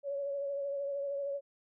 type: tone with vibrato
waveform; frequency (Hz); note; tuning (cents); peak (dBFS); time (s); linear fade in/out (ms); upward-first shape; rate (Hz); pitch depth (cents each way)
sine; 561; C#5; +21; -33; 0.03-1.41; 50; triangle; 13; 34
effects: none